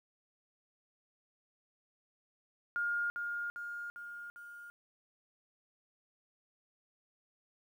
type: tone with echo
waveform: sine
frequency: 1416 Hz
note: F6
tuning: 23 cents sharp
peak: -31 dBFS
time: 2.76-3.1 s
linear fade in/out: 0 ms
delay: 400 ms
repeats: 4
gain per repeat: -4 dB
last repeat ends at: 4.7 s
effects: 11-bit